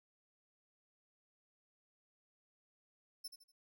sawtooth tone with echo, 5300 Hz, E8, 9 cents sharp, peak -40 dBFS, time 3.24-3.28 s, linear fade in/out 10 ms, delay 80 ms, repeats 3, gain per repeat -9 dB, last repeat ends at 3.52 s, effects none

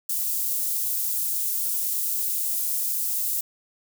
white high-pass noise, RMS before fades -26 dBFS, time 0.09-3.41 s, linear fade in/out 5 ms, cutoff 9700 Hz, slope 12 dB/octave, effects none

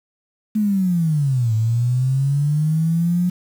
sine linear two-way sweep, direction down then up, 217.8 to 108.8 to 180.5 Hz, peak -15 dBFS, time 0.55-3.3 s, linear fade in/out 10 ms, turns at 1.54 s, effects 7-bit

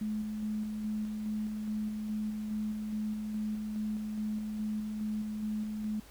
sine tone with tremolo, 213.8 Hz, A3, 49 cents flat, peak -31 dBFS, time 0.01-6 s, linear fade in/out 5 ms, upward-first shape square, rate 2.4 Hz, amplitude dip 30%, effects added 50 Hz sine -55 dBFS peak until 6.1 s + pink hiss -56 dBFS RMS until 6.1 s

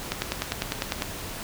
click train, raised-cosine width 0.2 ms, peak -8 dBFS, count 10, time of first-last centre 0.12-1.022 s, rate 9.98 Hz, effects pink hiss -36 dBFS RMS until 1.43 s

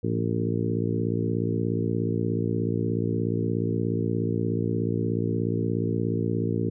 harmonic tone with a mistuned harmonic, 56.8 Hz, A#1, 44 cents flat, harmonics 2 / 3 / 4 / 5 / 6 / 7 / 8, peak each -28 / -30 / -31 / -32 / -33 / -33 / -34 dBFS, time 0.03-6.7 s, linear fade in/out 10 ms, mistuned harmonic 2, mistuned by -57 cents, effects none

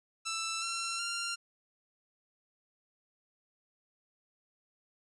10% pulse tone with pitch steps, 1327 / 1356.4 / 1386.6 Hz, E6 / E6 / F6, +11 / +49 / -13 cents, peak -25 dBFS, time 0.25-1.36 s, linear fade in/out 20 ms, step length 370 ms, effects resampled to 22050 Hz

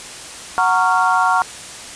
sine chord, Gb major seventh, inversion none, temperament just, 740 / 925 / 1110 / 1387.5 Hz, Gb5 / Bb5 / Db6 / F6, 0 / -14 / +2 / -12 cents, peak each -18 dBFS, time 0.58-1.42 s, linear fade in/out 0 ms, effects white hiss -33 dBFS RMS until 1.95 s + resampled to 22050 Hz

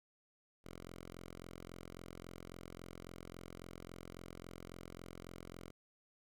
5% pulse tone, 43.65 Hz, F1, in tune, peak -38 dBFS, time 0.64-5.71 s, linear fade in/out 10 ms, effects none

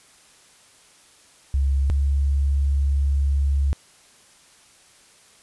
sine tone pair in turn, 68.5 / 69.78 Hz, C#2 / C#2, -20 / +12 cents, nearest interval unison, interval 32 cents, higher second, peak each -17 dBFS, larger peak neither, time 1.54-1.9 / 1.9-3.73 s, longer second, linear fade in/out 0 ms, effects white hiss -53 dBFS RMS until 5.42 s + resampled to 24000 Hz

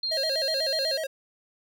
sine tone, 4204 Hz, C8, 7 cents sharp, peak -26 dBFS, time 0.03-0.97 s, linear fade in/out 5 ms
square tone with vibrato, 587.3 Hz, D5, in tune, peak -29 dBFS, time 0.11-1.07 s, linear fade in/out 10 ms, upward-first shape square, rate 8.1 Hz, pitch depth 140 cents each way
effects none

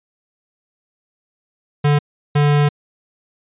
square tone bursts at uneven times, 146.1 Hz, D3, 9 cents flat, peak -12 dBFS, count 2, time 1.84-1.99 / 2.35-2.69 s, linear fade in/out 10 ms, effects resampled to 8000 Hz

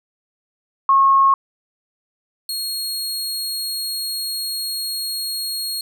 sine / sawtooth tone pair in turn, 1088 / 4292 Hz, C#6 / C8, -33 / +43 cents, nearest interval 2 octaves, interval 2376 cents, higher second, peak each -10 / -20 dBFS, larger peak first, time 0.89-1.34 / 2.49-5.81 s, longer second, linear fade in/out 2 ms, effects none

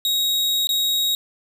40% pulse tone with dropouts, 3789 Hz, A#7, 27 cents sharp, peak -17 dBFS, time 0.05-1.15 s, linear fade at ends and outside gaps 1 ms, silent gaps 0.671-0.691 s, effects none

